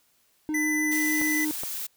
triangle tone with vibrato, 305.7 Hz, D#4, 30 cents flat, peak -24 dBFS, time 0.49-1.51 s, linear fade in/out 0 ms, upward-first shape triangle, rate 6.7 Hz, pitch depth 11 cents each way
square tone, 1999 Hz, B6, 20 cents sharp, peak -26 dBFS, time 0.54-1.45 s, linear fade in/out 5 ms
blue noise, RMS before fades -33 dBFS, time 0.91-1.87 s, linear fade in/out 10 ms
clicks, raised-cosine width 1 ms, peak -22 dBFS, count 2, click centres 1.215 / 1.635 s
effects white hiss -66 dBFS RMS until 1.96 s

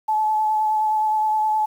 sine tone with vibrato, 862 Hz, A5, 36 cents flat, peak -17 dBFS, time 0.08-1.66 s, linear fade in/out 10 ms, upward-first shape sine, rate 9.6 Hz, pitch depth 16 cents each way, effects 8-bit

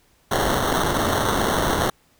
blue noise with sample-and-hold, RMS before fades -21 dBFS, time 0.31-1.9 s, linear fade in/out 5 ms, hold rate 2450 Hz, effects pink hiss -60 dBFS RMS until 2.19 s

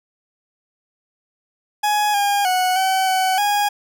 40% pulse tone with pitch steps, 837 / 810 / 737 / 760 / 753 / 823 Hz, G#5 / G#5 / F#5 / F#5 / F#5 / G#5, +13 / -43 / -7 / +46 / +30 / -16 cents, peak -15 dBFS, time 1.83-3.69 s, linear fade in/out 10 ms, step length 310 ms, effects none

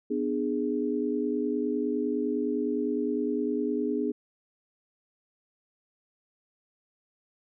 sine chord, G# diminished, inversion first, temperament just, 249.2 / 299 / 415.3 Hz, B3 / D4 / G#4, +16 / +31 / 0 cents, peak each -30 dBFS, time 0.1-4.12 s, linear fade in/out 10 ms, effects none

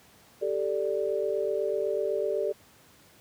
sine chord, G suspended second, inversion none, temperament equal, 392 / 440 / 587.3 Hz, G4 / A4 / D5, 0 / 0 / 0 cents, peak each -30 dBFS, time 0.41-2.53 s, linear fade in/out 20 ms, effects pink hiss -57 dBFS RMS until 3.2 s + high-pass 80 Hz 12 dB/octave

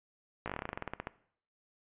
slowing click train, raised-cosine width 0.5 ms, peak -21 dBFS, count 17, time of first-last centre 0.46-1.071 s, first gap 17 ms, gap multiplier 1.1, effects noise-tail reverb RT60 0.6 s tail -18 dB re dry + resampled to 8000 Hz

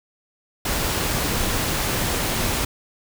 pink noise, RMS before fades -23 dBFS, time 0.65-2.65 s, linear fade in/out 5 ms, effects none

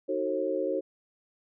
sine chord, D# diminished seventh, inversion none, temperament just, 311.1 / 373.4 / 448 / 537.6 Hz, D#4 / F#4 / A4 / C5, 0 / +16 / +31 / +47 cents, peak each -34 / -32 / -34 / -30 dBFS, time 0.08-0.81 s, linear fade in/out 20 ms, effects none

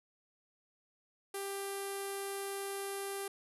sawtooth tone with low-pass filter, 395.1 Hz, G4, 14 cents sharp, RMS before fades -40 dBFS, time 1.34-3.28 s, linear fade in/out 5 ms, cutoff 11000 Hz, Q 6.4, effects none

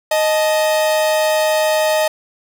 45% pulse tone pair together, 622.3 / 870 Hz, D#5 / A5, 0 / -20 cents, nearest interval tritone, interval 580 cents, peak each -14 / -21 dBFS, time 0.11-2.08 s, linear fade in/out 5 ms, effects none

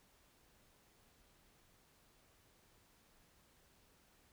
silence, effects pink hiss -70 dBFS RMS until 4.32 s

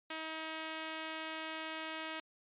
5% pulse tone, 317.9 Hz, D#4, 37 cents sharp, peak -28 dBFS, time 0.1-2.2 s, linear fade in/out 5 ms, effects resampled to 8000 Hz

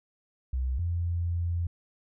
sine tone pair in turn, 64.4 / 85.96 Hz, C2 / F2, -27 / -27 cents, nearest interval perfect fourth, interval 500 cents, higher second, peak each -26 dBFS, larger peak neither, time 0.53-0.79 / 0.79-1.67 s, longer second, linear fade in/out 5 ms, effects none

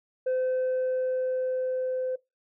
sine tone with level ramp, 513 Hz, C5, 34 cents flat, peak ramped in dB -21 to -26 dBFS, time 0.26-2.16 s, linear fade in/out 10 ms, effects noise-tail reverb RT60 0.2 s tail -21 dB re dry + tanh soft clip ceiling -23 dBFS

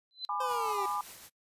sine tone with exponential growth, 4035 Hz, B7, 36 cents sharp, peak -31 dBFS, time 0.11-0.25 s, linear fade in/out 0 ms, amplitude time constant 29 ms
sine chord, G# diminished, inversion none, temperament just, 830.6 / 996.7 / 1196.1 Hz, G#5 / B5 / D6, 0 / +16 / +31 cents, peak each -36 / -36 / -34 dBFS, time 0.29-1.01 s, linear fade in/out 2 ms
25% pulse linear sweep, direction down, 523.3 to 381.8 Hz, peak -31 dBFS, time 0.4-0.86 s, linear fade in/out 5 ms
white noise with tremolo, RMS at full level -47 dBFS, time 0.46-1.3 s, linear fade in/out 50 ms, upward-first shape sine, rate 5.1 Hz, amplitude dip 40%
effects noise-tail reverb RT60 0.1 s tail -22 dB re dry + resampled to 32000 Hz

